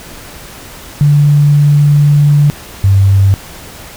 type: tone pair in turn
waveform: sine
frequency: 145.8 / 97.78 Hz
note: D3 / G2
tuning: -12 / -4 cents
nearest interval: perfect fifth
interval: 692 cents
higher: first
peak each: -4 dBFS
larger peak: neither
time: 1.01-2.5 / 2.84-3.34 s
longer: first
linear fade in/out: 0 ms
effects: pink hiss -31 dBFS RMS until 3.96 s